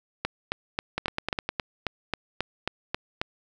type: two click trains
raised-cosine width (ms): 0.3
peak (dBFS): -11 / -10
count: 6 / 12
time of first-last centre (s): 0.98-1.49 / 0.25-3.215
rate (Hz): 9.8 / 3.71
effects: none